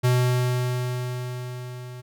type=tone with level ramp; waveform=square; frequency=124.7 Hz; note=B2; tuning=17 cents sharp; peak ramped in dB=-17 to -37 dBFS; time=0.03-2.02 s; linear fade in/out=20 ms; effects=none